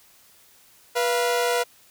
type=tone pair together; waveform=sawtooth; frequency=486.5 / 689 Hz; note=B4 / F5; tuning=-26 / -24 cents; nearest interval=tritone; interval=602 cents; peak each=-18 / -22 dBFS; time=0.95-1.64 s; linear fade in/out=20 ms; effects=white hiss -55 dBFS RMS until 1.9 s